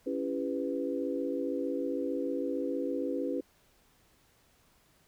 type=chord; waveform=sine; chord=C# half-diminished seventh; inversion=none; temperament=just; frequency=277.2 / 332.6 / 399.1 / 498.9 Hz; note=C#4 / E4 / G4 / B4; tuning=0 / +16 / +31 / +17 cents; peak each=-34 / -37 / -38 / -35 dBFS; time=0.06-3.41 s; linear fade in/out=10 ms; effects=pink hiss -66 dBFS RMS until 5.07 s